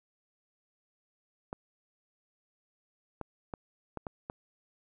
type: clicks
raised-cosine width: 1 ms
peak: -23 dBFS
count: 6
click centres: 1.529 / 3.213 / 3.538 / 3.973 / 4.068 / 4.299 s
effects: none